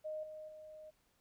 sine tone with level steps, 619 Hz, D#5, 9 cents flat, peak -39 / -46 / -50 dBFS, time 0.04-0.91 s, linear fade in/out 20 ms, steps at 0.23 / 0.48 s, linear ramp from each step 5 ms, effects pink hiss -75 dBFS RMS until 1.2 s

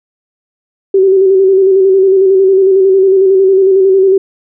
sine tone with vibrato, 383.5 Hz, G4, 38 cents flat, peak -4 dBFS, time 0.94-4.18 s, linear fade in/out 5 ms, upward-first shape square, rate 11 Hz, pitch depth 33 cents each way, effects none

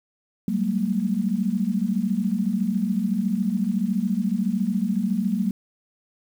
sine tone cluster, 187.9 / 201.9 / 229.5 Hz, F#3 / G#3 / A#3, +27 / -49 / -27 cents, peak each -25 dBFS, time 0.48-5.51 s, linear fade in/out 2 ms, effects 8-bit

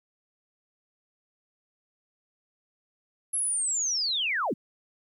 sine linear sweep, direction down, 11175 to 133.3 Hz, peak -25 dBFS, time 3.33-4.54 s, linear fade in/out 10 ms, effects 11-bit

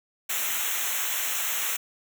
white noise with comb filter, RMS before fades -28 dBFS, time 0.29-1.77 s, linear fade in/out 10 ms, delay 0.21 ms, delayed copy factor -1, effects none

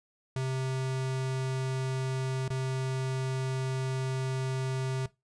square tone with dropouts, 131.3 Hz, C3, 6 cents sharp, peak -30 dBFS, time 0.36-5.06 s, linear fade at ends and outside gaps 2 ms, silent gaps 2.48-2.503 s, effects noise-tail reverb RT60 0.2 s tail -18 dB re dry + resampled to 22050 Hz

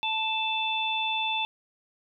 harmonic tone, 880 Hz, A5, in tune, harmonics 1 / 3 / 4, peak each -30 / -30 / -30 dBFS, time 0.03-1.45 s, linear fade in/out 0 ms, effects none

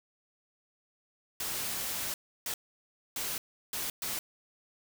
white noise bursts at uneven times, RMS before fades -35 dBFS, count 5, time 1.4-2.14 / 2.46-2.54 / 3.16-3.38 / 3.73-3.9 / 4.02-4.19 s, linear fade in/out 2 ms, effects none

